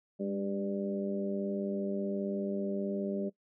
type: harmonic tone with a mistuned harmonic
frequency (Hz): 98.6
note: G2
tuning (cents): +11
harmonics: 2 / 3 / 4 / 5 / 6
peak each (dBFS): -34 / -42 / -37 / -46 / -39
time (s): 0.19-3.3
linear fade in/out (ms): 20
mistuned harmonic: 2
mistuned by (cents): +30
effects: noise-tail reverb RT60 0.1 s tail -19 dB re dry